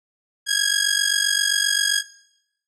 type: ring-modulated tone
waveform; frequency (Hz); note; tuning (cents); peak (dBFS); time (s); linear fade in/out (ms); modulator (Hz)
10% pulse; 1647; G#6; -15; -6; 0.46-2.03; 50; 23.8
effects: noise-tail reverb RT60 0.8 s tail -20 dB re dry + low-pass 9000 Hz 12 dB/octave